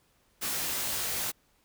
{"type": "noise with comb filter", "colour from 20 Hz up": "white", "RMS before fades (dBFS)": -32, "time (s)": [0.41, 1.32], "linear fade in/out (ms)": 20, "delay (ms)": 18, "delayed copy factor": 0.7, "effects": ["pink hiss -68 dBFS RMS until 1.64 s"]}